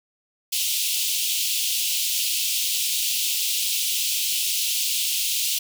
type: high-pass noise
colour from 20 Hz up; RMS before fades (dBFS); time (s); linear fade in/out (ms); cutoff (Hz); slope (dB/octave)
pink; -24; 0.52-5.59; 10; 2700; 48
effects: none